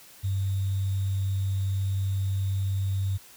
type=tone with sample-and-hold; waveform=sine; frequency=97 Hz; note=G2; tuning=18 cents flat; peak=-24 dBFS; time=0.23-3.18 s; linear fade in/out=20 ms; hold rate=3675 Hz; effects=white hiss -51 dBFS RMS until 3.36 s